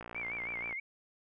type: click train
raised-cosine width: 0.5 ms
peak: -29 dBFS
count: 43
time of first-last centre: 0.01-0.727 s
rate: 58.6 Hz
type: tone with vibrato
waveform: sine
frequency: 2217 Hz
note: C#7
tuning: in tune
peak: -36 dBFS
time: 0.15-0.8 s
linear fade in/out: 5 ms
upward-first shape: sine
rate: 6.3 Hz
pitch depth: 110 cents each way
effects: none